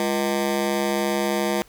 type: ring-modulated tone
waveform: 20% pulse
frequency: 277.2 Hz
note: C#4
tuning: in tune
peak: -13 dBFS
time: 0-1.62 s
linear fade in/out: 0 ms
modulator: 71.4 Hz
effects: pink hiss -53 dBFS RMS until 1.68 s